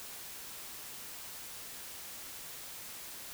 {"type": "silence", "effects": ["white hiss -46 dBFS RMS until 3.33 s"]}